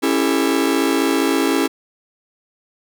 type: chord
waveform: 45% pulse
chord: A dominant seventh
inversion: first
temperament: just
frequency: 275 / 330 / 396 / 440 Hz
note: C#4 / E4 / G4 / A4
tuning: -14 / +2 / +18 / 0 cents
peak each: -19 / -20 / -23 / -24 dBFS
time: 0.02-1.68 s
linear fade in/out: 20 ms
effects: none